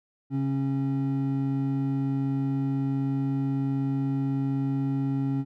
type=tone pair together; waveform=triangle; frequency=136.73 / 272.8 Hz; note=C#3 / C#4; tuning=-23 / -28 cents; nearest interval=octave; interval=1195 cents; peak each=-25 dBFS; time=0.3-5.45 s; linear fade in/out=50 ms; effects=none